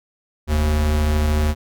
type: tone pair together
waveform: square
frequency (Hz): 42.54 / 75.7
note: F1 / D#2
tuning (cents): -45 / -47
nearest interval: minor seventh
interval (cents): 998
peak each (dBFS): -25 / -17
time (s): 0.47-1.55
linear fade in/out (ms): 50
effects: none